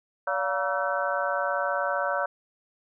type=harmonic tone with a mistuned harmonic; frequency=190.5 Hz; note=G3; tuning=49 cents flat; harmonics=3 / 4 / 5 / 6 / 7 / 8; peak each=-29 / -32 / -32 / -36 / -32 / -31 dBFS; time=0.27-2.26 s; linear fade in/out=5 ms; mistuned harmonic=4; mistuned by=-130 cents; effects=none